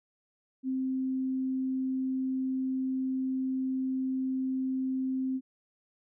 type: tone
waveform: sine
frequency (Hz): 261.6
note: C4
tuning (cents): 0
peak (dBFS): -28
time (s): 0.63-5.41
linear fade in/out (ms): 50
effects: none